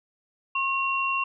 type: tone pair together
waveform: sine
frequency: 1079 / 2746 Hz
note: C#6 / F7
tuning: -47 / -30 cents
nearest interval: octave + major third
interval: 1617 cents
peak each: -26 dBFS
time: 0.55-1.24 s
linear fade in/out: 5 ms
effects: none